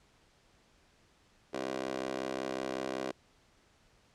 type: tone with high-pass filter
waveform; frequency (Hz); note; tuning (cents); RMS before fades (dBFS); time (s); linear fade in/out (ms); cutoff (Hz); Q
15% pulse; 65.41; C2; 0; -37; 1.53-3.12; 10; 410; 4.3
effects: pink hiss -66 dBFS RMS until 4.14 s + low-pass 7000 Hz 12 dB/octave